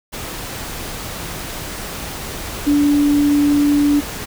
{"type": "tone in noise", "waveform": "sine", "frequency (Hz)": 290, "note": "D4", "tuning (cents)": -22, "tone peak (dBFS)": -11, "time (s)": [2.66, 4.01], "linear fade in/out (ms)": 20, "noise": "pink", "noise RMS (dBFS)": -28, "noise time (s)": [0.12, 4.26], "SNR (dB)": 14, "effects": []}